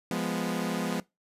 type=chord; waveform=sawtooth; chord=F diminished; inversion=none; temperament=equal; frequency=174.61 / 207.7 / 246.9 Hz; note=F3 / Ab3 / Cb4; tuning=0 / 0 / 0 cents; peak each=-29 dBFS; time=0.11-1 s; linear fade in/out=2 ms; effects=noise-tail reverb RT60 0.2 s tail -21 dB re dry + resampled to 32000 Hz